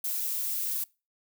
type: noise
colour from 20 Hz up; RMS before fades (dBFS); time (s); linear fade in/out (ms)
violet; -31; 0.04-0.84; 5
effects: noise-tail reverb RT60 0.3 s tail -24 dB re dry